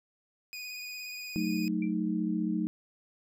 25% pulse tone with vibrato, 2476 Hz, D#7, 9 cents flat, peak -35 dBFS, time 0.53-1.68 s, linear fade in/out 0 ms, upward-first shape sine, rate 17 Hz, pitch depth 21 cents each way
sine chord, D# diminished, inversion first, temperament equal, 185 / 220 / 311.1 Hz, F#3 / A3 / D#4, 0 / 0 / 0 cents, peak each -32 dBFS, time 1.36-2.67 s, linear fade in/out 0 ms
sine tone with exponential decay, 2349 Hz, D7, in tune, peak -38 dBFS, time 1.82-1.94 s, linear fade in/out 5 ms, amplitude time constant 26 ms
effects none

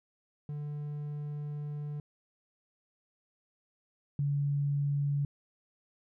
triangle / sine tone pair in turn, 147.4 / 142.63 Hz, D3 / C#3, +7 / +50 cents, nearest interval minor second, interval 57 cents, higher first, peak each -33 / -27 dBFS, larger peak second, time 0.49-2 / 4.19-5.25 s, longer first, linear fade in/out 2 ms, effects none

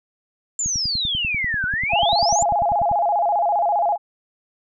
sine exponential two-way sweep, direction down then up, 7370 to 1453 to 7370 Hz, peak -20 dBFS, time 0.59-2.43 s, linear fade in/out 2 ms, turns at 1.66 s
click train, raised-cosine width 5 ms, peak -19 dBFS, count 24, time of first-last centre 0.66-2.915 s, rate 10.2 Hz
sine tone with vibrato, 756 Hz, F#5, 37 cents sharp, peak -16 dBFS, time 1.89-3.98 s, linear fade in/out 50 ms, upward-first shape square, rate 15 Hz, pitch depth 160 cents each way
effects none

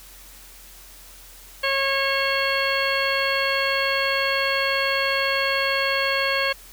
harmonic tone, 546 Hz, C#5, 26 cents flat, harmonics 1 / 2 / 3 / 4 / 5 / 6 / 8, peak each -26 / -28 / -26 / -27 / -28 / -31 / -29 dBFS, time 1.63-6.53 s, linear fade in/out 10 ms, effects added 43 Hz sine -48 dBFS peak until 6.72 s + white hiss -46 dBFS RMS until 6.72 s

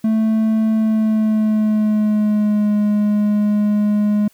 triangle tone with pitch glide, 219.9 to 208.6 Hz, A3 to G#3, -1 to +8 cents, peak -11 dBFS, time 0.04-4.28 s, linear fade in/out 5 ms, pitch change -91 cents, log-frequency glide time 0.74-2.74 s, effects white hiss -55 dBFS RMS until 4.33 s

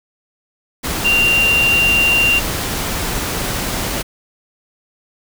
sine tone in noise, 2773 Hz, F7, 13 cents flat, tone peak -11 dBFS, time 1.04-2.4 s, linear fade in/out 20 ms, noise pink, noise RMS -21 dBFS, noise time 0.83-4.03 s, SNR +7 dB, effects none

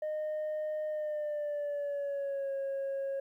sine tone with pitch glide, 614 to 547 Hz, D#5 to C#5, -23 to -23 cents, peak -30 dBFS, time 0.02-3.2 s, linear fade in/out 5 ms, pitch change -200 cents, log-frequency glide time 0.88-2.52 s, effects tanh soft clip ceiling -31 dBFS + 12-bit

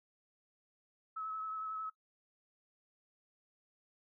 sine tone with vibrato, 1293 Hz, E6, 34 cents flat, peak -38 dBFS, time 1.16-1.9 s, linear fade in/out 10 ms, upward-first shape sine, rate 11 Hz, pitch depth 20 cents each way, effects noise-tail reverb RT60 0.1 s tail -18 dB re dry

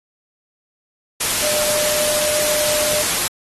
sine tone in noise, 602 Hz, D5, 43 cents sharp, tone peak -23 dBFS, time 1.42-3.03 s, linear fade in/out 10 ms, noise white, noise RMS -19 dBFS, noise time 1.2-3.28 s, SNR -7 dB, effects AAC 32 kbps

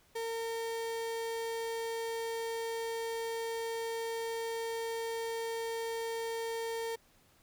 35% pulse tone, 456.7 Hz, A#4, 36 cents flat, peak -33 dBFS, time 0.15-6.96 s, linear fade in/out 10 ms, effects pink hiss -66 dBFS RMS until 7.42 s

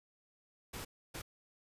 pink noise bursts at uneven times, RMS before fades -44 dBFS, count 2, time 0.73-0.85 / 1.14-1.22 s, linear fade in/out 10 ms, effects resampled to 32000 Hz

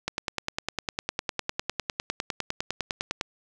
click train, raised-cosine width 0.2 ms, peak -10 dBFS, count 32, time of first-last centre 0.08-3.211 s, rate 9.9 Hz, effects none

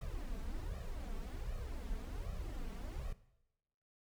brown noise with flanger, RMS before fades -42 dBFS, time 0.01-3.13 s, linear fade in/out 5 ms, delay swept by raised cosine 1.6 to 4.5 ms, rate 1.3 Hz, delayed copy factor +0.9, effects noise-tail reverb RT60 0.9 s tail -17 dB re dry

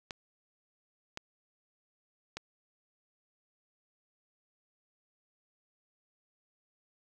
clicks, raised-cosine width 0.2 ms, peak -21 dBFS, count 3, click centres 0.108 / 1.174 / 2.37 s, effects none

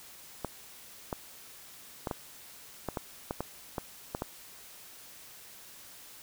clicks, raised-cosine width 1 ms, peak -18 dBFS, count 11, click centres 0.447 / 1.128 / 2.072 / 2.112 / 2.887 / 2.972 / 3.309 / 3.406 / 3.782 / 4.149 / 4.221 s, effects white hiss -51 dBFS RMS until 6.22 s

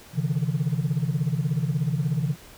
sine tone cluster, 132.1 / 148.6 / 165.2 Hz, C3 / D3 / E3, +17 / +21 / +4 cents, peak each -25 dBFS, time 0.13-2.36 s, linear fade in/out 50 ms, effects tanh soft clip ceiling -17 dBFS + pink hiss -48 dBFS RMS until 2.57 s

